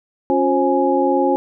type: tone cluster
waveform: sine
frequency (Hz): 274.8 / 356.7 / 534 / 834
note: C#4 / F4 / C5 / G#5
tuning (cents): -15 / +37 / +35 / +7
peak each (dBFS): -19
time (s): 0.3-1.36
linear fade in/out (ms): 0
effects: none